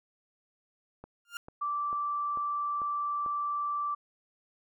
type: click train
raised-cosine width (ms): 1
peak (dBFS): -31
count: 6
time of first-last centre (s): 1.04-3.262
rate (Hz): 2.25
type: tone with exponential growth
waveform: 30% pulse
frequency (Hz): 1402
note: F6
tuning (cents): +6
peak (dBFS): -30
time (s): 1.25-1.37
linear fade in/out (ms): 1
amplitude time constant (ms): 24
type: tone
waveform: sine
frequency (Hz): 1168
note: D6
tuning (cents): -10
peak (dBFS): -29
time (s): 1.61-3.95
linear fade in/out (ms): 10
effects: none